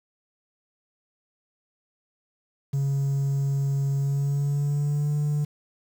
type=tone with pitch glide; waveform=triangle; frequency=138.59 to 147.68 Hz; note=C#3 to D3; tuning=0 to +10 cents; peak=-19 dBFS; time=2.73-5.45 s; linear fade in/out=10 ms; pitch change=+110 cents; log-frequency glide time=3.97-5.14 s; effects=tanh soft clip ceiling -16 dBFS + 8-bit